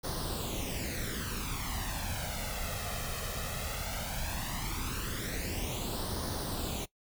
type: noise with flanger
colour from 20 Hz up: pink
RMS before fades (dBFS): -36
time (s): 0.03-6.86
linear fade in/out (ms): 20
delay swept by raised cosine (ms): 0.2 to 1.6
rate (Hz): 0.16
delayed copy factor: +0.7
effects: noise-tail reverb RT60 0.1 s tail -19 dB re dry